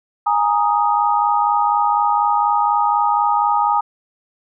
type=chord; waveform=sine; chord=Ab suspended second; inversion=none; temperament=equal with one note detuned; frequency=828.2 / 932.3 / 1244.5 Hz; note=Ab5 / Bb5 / Eb6; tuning=-5 / 0 / 0 cents; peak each=-17 / -18 / -19 dBFS; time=0.26-3.81 s; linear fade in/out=10 ms; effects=none